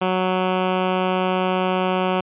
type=tone; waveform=10% pulse; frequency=185 Hz; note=F#3; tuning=in tune; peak=-10 dBFS; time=0.01-2.21 s; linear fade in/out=10 ms; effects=resampled to 8000 Hz